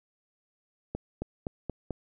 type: accelerating click train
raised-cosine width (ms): 2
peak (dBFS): -19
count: 5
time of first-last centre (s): 0.95-1.907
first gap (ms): 270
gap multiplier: 0.92
effects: none